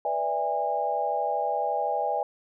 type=chord; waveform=sine; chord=E dominant seventh; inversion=second; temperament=equal with one note detuned; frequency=493.9 / 587.3 / 659.3 / 815.4 Hz; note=B4 / D5 / E5 / G#5; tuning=0 / 0 / 0 / -32 cents; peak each=-33 / -31 / -31 / -27 dBFS; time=0.05-2.23 s; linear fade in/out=2 ms; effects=none